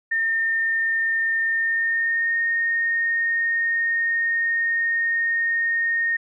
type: tone with pitch glide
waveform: sine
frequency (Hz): 1815 to 1845.7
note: A#6 to A#6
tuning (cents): -47 to -18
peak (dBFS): -19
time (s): 0.11-6.17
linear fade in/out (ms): 10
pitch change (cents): +29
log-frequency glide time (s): 1.47-2.38
effects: none